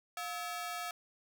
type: ring-modulated tone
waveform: sawtooth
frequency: 1001 Hz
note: B5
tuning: 23 cents sharp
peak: -31 dBFS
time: 0.17-0.91 s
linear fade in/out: 2 ms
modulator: 293 Hz
effects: none